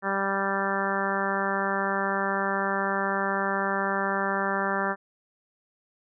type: harmonic tone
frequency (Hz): 196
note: G3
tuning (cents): 0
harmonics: 1 / 2 / 3 / 4 / 5 / 6 / 7 / 8 / 9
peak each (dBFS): -33 / -33 / -33 / -33 / -33 / -33 / -33 / -33 / -33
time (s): 0.02-4.96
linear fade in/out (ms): 50
effects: none